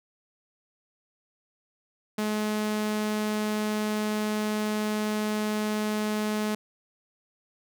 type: tone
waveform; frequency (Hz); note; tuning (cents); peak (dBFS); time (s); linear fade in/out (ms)
sawtooth; 212.7; G#3; +42; -22; 2.18-6.55; 5
effects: none